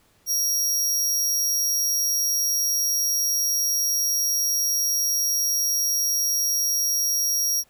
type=tone; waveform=sawtooth; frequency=5650 Hz; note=F8; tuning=19 cents sharp; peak=-18 dBFS; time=0.26-7.64 s; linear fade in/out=50 ms; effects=pink hiss -61 dBFS RMS until 7.69 s